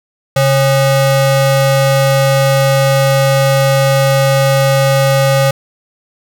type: ring-modulated tone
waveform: square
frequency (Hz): 341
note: F4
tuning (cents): -41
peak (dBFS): -6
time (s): 0.36-5.51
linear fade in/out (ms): 5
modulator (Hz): 205
effects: none